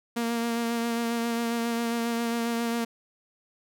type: tone with vibrato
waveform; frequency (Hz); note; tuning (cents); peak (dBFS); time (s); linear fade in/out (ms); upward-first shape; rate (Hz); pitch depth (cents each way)
sawtooth; 233.1; A#3; 0; -22; 0.16-2.85; 10; sine; 7.4; 20
effects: none